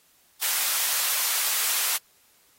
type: high-pass noise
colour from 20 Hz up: white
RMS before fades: -25 dBFS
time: 0.41-1.98 s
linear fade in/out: 20 ms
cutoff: 900 Hz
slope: 12 dB/octave
effects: white hiss -61 dBFS RMS until 2.58 s + AAC 48 kbps